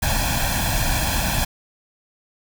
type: noise with comb filter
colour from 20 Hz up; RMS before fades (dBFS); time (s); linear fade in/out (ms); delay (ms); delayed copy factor
pink; -21; 0.02-1.45; 10; 1.2; +0.85
effects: none